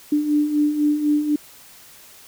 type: beating tone pair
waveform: sine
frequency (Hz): 293.7 / 297.7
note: D4 / D4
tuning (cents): 0 / +24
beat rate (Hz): 4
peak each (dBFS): -24 / -17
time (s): 0.12-1.36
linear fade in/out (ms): 5
effects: white hiss -46 dBFS RMS until 2.27 s